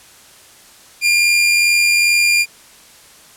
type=tone with amplitude modulation; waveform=sawtooth; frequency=2400 Hz; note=D7; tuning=37 cents sharp; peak=-6 dBFS; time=1.01-2.46 s; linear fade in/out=50 ms; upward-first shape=sine; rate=82.4 Hz; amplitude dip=30%; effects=white hiss -44 dBFS RMS until 3.36 s + low-pass 11000 Hz 12 dB/octave